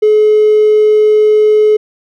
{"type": "tone with hard clipping", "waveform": "triangle", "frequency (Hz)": 426.5, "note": "G#4", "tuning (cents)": 46, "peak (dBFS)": -5, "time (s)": [0.02, 1.77], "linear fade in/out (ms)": 10, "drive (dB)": 3, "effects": []}